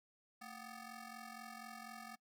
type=ring-modulated tone; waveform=15% pulse; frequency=493.9 Hz; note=B4; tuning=in tune; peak=-40 dBFS; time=0.41-2.16 s; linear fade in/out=10 ms; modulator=269 Hz; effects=noise-tail reverb RT60 0.1 s tail -23 dB re dry